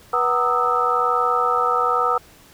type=tone cluster; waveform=sine; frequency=487.8 / 748 / 927 / 1226 / 1307 Hz; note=B4 / F#5 / A#5 / D#6 / E6; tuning=-21 / +19 / -10 / -26 / -15 cents; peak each=-24 / -25 / -27 / -22 / -20 dBFS; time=0.13-2.18 s; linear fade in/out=5 ms; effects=pink hiss -49 dBFS RMS until 2.53 s